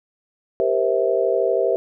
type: chord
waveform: sine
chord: C dominant seventh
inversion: second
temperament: just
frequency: 392.4 / 470.9 / 523.3 / 654.1 Hz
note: G4 / Bb4 / C5 / E5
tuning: +2 / +18 / 0 / -14 cents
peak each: -22 dBFS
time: 0.6-1.76 s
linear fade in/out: 0 ms
effects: none